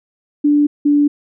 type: tone pair in turn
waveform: sine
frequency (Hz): 292.9 / 290.9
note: D4 / D4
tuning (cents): -5 / -16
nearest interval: unison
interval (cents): 11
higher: first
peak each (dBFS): -9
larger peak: neither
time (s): 0.44-0.67 / 0.85-1.08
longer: neither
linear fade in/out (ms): 10
effects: none